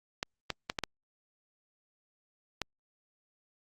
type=clicks; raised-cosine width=0.2 ms; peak=-14 dBFS; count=6; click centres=0.229 / 0.503 / 0.699 / 0.788 / 0.837 / 2.617 s; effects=Opus 48 kbps

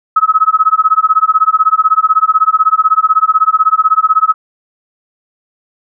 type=tone with tremolo; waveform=sine; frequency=1284 Hz; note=E6; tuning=46 cents flat; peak=-3 dBFS; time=0.16-4.34 s; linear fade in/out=5 ms; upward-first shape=sine; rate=16 Hz; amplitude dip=100%; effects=none

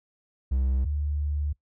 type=tone pair in turn; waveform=triangle / sine; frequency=65.41 / 73.42 Hz; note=C2 / D2; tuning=0 / 0 cents; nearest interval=major second; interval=200 cents; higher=second; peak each=-20 / -25 dBFS; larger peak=first; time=0.51-0.85 / 0.85-1.53 s; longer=second; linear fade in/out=10 ms; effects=noise-tail reverb RT60 0.1 s tail -21 dB re dry

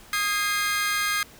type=chord; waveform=sawtooth; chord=Ab major; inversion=second; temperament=equal with one note detuned; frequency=1244.5 / 1625.2 / 2093 Hz; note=Eb6 / Ab6 / C7; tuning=0 / -38 / 0 cents; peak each=-24 dBFS; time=0.13-1.23 s; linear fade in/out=2 ms; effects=pink hiss -49 dBFS RMS until 1.39 s

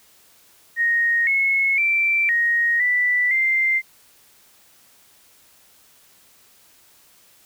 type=tone with pitch steps; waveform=sine; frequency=1866 / 2184 / 2343 / 1874 / 1975 / 2090 Hz; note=A#6 / C#7 / D7 / A#6 / B6 / C7; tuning=+1 / -26 / -5 / +9 / 0 / -2 cents; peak=-16 dBFS; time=0.76-3.82 s; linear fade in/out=50 ms; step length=510 ms; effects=white hiss -54 dBFS RMS until 7.45 s

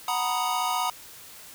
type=chord; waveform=square; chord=B major seventh; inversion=second; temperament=equal; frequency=740 / 932.3 / 987.8 / 1244.5 Hz; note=F#5 / A#5 / B5 / D#6; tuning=0 / 0 / 0 / 0 cents; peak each=-31 dBFS; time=0.08-0.9 s; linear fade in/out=2 ms; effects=white hiss -46 dBFS RMS until 1.54 s

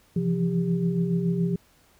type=tone cluster; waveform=sine; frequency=133.5 / 166.3 / 173.4 / 398.7 Hz; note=C3 / E3 / F3 / G4; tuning=+35 / +16 / -12 / +29 cents; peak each=-31 / -31 / -23 / -31 dBFS; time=0.16-1.56 s; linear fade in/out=5 ms; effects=pink hiss -60 dBFS RMS until 1.99 s

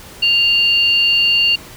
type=tone pair together; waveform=sine; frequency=2794 / 4435 Hz; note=F7 / C#8; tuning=0 / 0 cents; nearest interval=minor sixth; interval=800 cents; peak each=-11 / -19 dBFS; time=0.22-1.56 s; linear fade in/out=10 ms; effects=pink hiss -37 dBFS RMS until 1.76 s

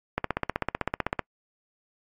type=click train; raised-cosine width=0.5 ms; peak=-10 dBFS; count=17; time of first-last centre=0.18-1.193 s; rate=15.8 Hz; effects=noise-tail reverb RT60 0.1 s tail -26 dB re dry + AAC 48 kbps

